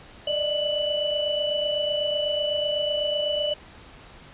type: tone cluster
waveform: sine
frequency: 590 / 618 / 2969 Hz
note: D5 / D#5 / F#7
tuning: +8 / -12 / +5 cents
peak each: -26 / -31 / -26 dBFS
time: 0.27-3.54 s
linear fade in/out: 5 ms
effects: pink hiss -47 dBFS RMS until 4.33 s + resampled to 8000 Hz